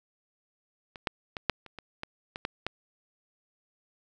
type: clicks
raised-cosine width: 0.3 ms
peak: -26 / -11 / -19 / -7 / -30 / -25 / -19 / -20 / -14 / -14 dBFS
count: 10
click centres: 0.958 / 1.072 / 1.368 / 1.497 / 1.663 / 1.787 / 2.034 / 2.359 / 2.451 / 2.666 s
effects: none